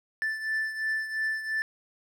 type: beating tone pair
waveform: triangle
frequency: 1760 / 1762.9 Hz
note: A6 / A6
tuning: 0 / +3 cents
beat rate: 2.9 Hz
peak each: -27 / -33 dBFS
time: 0.22-1.62 s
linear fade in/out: 0 ms
effects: none